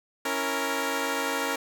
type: chord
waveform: 10% pulse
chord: A# diminished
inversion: first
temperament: equal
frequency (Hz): 277.2 / 329.6 / 466.2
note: C#4 / E4 / A#4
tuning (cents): 0 / 0 / 0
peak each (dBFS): -22 / -27 / -21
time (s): 0.25-1.56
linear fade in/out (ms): 5
effects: none